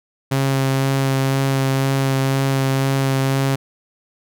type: tone with vibrato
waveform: sawtooth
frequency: 135.1 Hz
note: C#3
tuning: 44 cents flat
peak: -12 dBFS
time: 0.31-3.56 s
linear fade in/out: 10 ms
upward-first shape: sine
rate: 2 Hz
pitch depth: 12 cents each way
effects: none